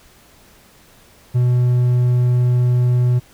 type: tone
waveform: triangle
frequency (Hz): 123.47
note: B2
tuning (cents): 0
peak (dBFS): -10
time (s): 1.34-3.2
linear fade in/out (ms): 20
effects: pink hiss -49 dBFS RMS until 3.33 s